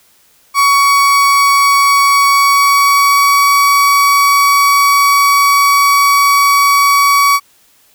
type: tone with pitch glide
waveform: 35% pulse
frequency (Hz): 1124 to 1131.2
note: C#6 to C#6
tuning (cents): +24 to +35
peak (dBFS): -5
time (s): 0.54-7.4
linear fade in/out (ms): 50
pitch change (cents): +11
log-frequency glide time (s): 2.21-3.53
effects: white hiss -50 dBFS RMS until 7.94 s